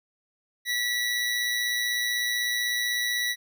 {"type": "tone with amplitude modulation", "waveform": "25% pulse", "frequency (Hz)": 1948, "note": "B6", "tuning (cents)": -24, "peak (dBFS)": -20, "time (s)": [0.65, 3.36], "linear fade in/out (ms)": 50, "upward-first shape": "sine", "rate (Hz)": 116, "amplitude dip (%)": 30, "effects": []}